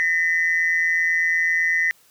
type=tone pair together; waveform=sine; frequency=1835 / 2003 Hz; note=A#6 / B6; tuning=-28 / +24 cents; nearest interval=major second; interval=152 cents; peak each=-19 dBFS; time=0-1.91 s; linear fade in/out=0 ms; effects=tanh soft clip ceiling -12 dBFS + white hiss -56 dBFS RMS until 2.1 s